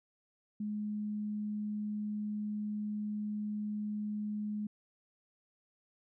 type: tone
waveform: sine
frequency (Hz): 210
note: G#3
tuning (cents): +19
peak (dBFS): -34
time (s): 0.6-4.67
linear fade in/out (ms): 5
effects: none